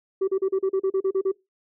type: tone bursts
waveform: sine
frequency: 383.8 Hz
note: G4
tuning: 37 cents flat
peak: -17 dBFS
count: 11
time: 0.21-1.318 s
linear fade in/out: 10 ms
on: 68 ms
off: 36 ms
effects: noise-tail reverb RT60 0.2 s tail -22 dB re dry + tanh soft clip ceiling -18 dBFS